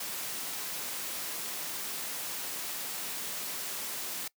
white noise, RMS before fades -37 dBFS, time 0-4.28 s, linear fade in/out 5 ms, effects noise-tail reverb RT60 0.1 s tail -22 dB re dry + high-pass 150 Hz 12 dB/octave

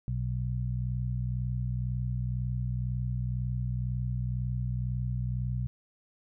harmonic tone, 62 Hz, B1, 7 cents sharp, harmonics 1 / 2 / 3, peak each -34 / -30 / -41 dBFS, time 0.08-5.67 s, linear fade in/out 0 ms, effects none

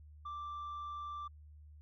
sine tone, 1174.7 Hz, D6, in tune, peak -38 dBFS, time 0.25-1.28 s, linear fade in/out 10 ms, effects tanh soft clip ceiling -40 dBFS + added 75 Hz sine -53 dBFS peak until 1.81 s

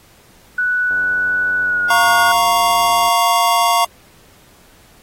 sine tone with pitch glide, 1480 to 1441.2 Hz, F#6 to F#6, 0 to -46 cents, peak -14 dBFS, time 0.58-2.32 s, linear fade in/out 5 ms, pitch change -46 cents, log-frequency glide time 1.62-1.87 s
click train, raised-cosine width 1 ms, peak -24 dBFS, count 204, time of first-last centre 0.91-3.086 s, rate 93.3 Hz
square chord, Bb minor, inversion second, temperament equal, 698.5 / 932.3 / 1108.7 Hz, F5 / Bb5 / Db6, 0 / 0 / 0 cents, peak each -17 dBFS, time 1.9-3.85 s, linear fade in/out 5 ms
effects pink hiss -49 dBFS RMS until 5.02 s + AAC 48 kbps

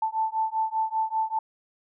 sine beating tone pair, 880 / 885.1 Hz, A5 / A5, 0 / +10 cents, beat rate 5.1 Hz, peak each -27 dBFS, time 0.02-1.39 s, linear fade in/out 5 ms, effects none

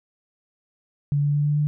sine tone with pitch steps, 143.9 / 145.07 / 146.25 / 147.43 / 148.63 Hz, D3 / D3 / D3 / D3 / D3, -35 / -21 / -7 / +7 / +21 cents, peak -18 dBFS, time 1.12-1.67 s, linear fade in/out 0 ms, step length 110 ms, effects none

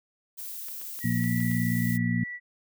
violet noise, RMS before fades -38 dBFS, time 0.37-1.98 s, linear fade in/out 20 ms
clicks, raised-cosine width 0.2 ms, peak -29 dBFS, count 6, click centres 0.685 / 0.815 / 0.99 / 1.241 / 1.404 / 1.514 s
sine tone with pitch glide, 1913 to 1954.3 Hz, A#6 to B6, +44 to -19 cents, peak -34 dBFS, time 1-2.4 s, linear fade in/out 50 ms, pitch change +37 cents, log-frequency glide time 1.14-1.29 s
harmonic tone, 58.8 Hz, A#1, 16 cents sharp, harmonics 2 / 3 / 4, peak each -28 / -28 / -28 dBFS, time 1.04-2.24 s, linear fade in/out 5 ms
effects none

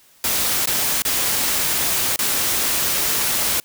white noise with dropouts, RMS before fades -20 dBFS, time 0.24-3.6 s, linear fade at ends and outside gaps 2 ms, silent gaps 0.658-0.672 / 1.021-1.05 / 2.161-2.19 s, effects white hiss -53 dBFS RMS until 3.64 s

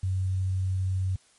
sine tone with quantisation, 94 Hz, F#2, 28 cents sharp, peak -24 dBFS, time 0.03-1.16 s, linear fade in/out 5 ms, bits 9, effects white hiss -61 dBFS RMS until 1.38 s + MP3 48 kbps

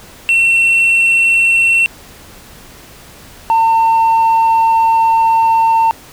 sine tone pair in turn, 2709 / 904 Hz, E7 / A5, +47 / +47 cents, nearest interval octave + perfect fifth, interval 1900 cents, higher first, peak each -5 dBFS, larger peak neither, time 0.29-1.86 / 3.5-5.91 s, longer second, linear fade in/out 0 ms, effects tanh soft clip ceiling -7 dBFS + pink hiss -38 dBFS RMS until 6.12 s

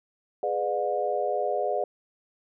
sine chord, G# diminished seventh, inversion none, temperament just, 415.3 / 498.4 / 598 / 717.6 Hz, G#4 / B4 / D5 / F5, 0 / +16 / +31 / +47 cents, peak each -31 / -31 / -29 / -29 dBFS, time 0.43-1.84 s, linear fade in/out 2 ms, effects none

